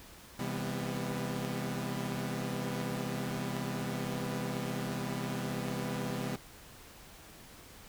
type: chord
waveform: sawtooth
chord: C major seventh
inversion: none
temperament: equal with one note detuned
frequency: 130.81 / 164.81 / 200.7 / 246.9 Hz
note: C3 / E3 / G3 / B3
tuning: 0 / 0 / +41 / 0 cents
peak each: -35 / -37 / -35 / -36 dBFS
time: 0.39-6.36 s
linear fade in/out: 5 ms
effects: pink hiss -53 dBFS RMS until 7.88 s